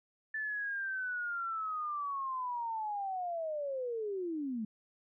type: linear sweep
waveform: sine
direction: down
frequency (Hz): 1760 to 208.3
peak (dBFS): -34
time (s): 0.34-4.65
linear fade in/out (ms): 5
effects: none